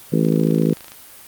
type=harmonic tone; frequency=54.4 Hz; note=A1; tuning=19 cents flat; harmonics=3 / 4 / 5 / 6 / 7 / 8 / 9; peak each=-18 / -20 / -22 / -24 / -25 / -26 / -27 dBFS; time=0.12-0.74 s; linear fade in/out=10 ms
type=click train; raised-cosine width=0.2 ms; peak=-21 dBFS; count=19; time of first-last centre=0.25-0.919 s; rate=26.9 Hz
effects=white hiss -42 dBFS RMS until 1.27 s + Opus 32 kbps